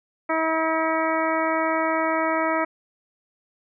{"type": "harmonic tone", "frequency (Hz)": 321.1, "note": "E4", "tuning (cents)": -45, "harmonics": [1, 2, 3, 4, 5, 6, 7], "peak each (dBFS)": [-27, -25, -27, -27, -34, -31, -32], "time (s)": [0.29, 2.65], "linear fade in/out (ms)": 10, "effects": []}